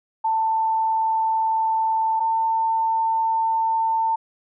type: tone pair in turn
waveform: sine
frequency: 889 / 897.3 Hz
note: A5 / A5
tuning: +18 / +34 cents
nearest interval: unison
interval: 16 cents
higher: second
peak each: -18 dBFS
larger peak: neither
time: 0.24-2.2 / 2.2-4.16 s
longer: neither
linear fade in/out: 10 ms
effects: none